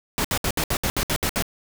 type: noise bursts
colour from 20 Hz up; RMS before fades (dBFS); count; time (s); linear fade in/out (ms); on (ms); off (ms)
pink; -23; 10; 0.18-1.424; 0; 65; 66
effects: none